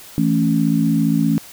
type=chord; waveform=sine; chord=A major; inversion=second; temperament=equal; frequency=164.81 / 220 / 277.2 Hz; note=E3 / A3 / C#4; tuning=0 / 0 / 0 cents; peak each=-18 dBFS; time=0.18-1.38 s; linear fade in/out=0 ms; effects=white hiss -40 dBFS RMS until 1.52 s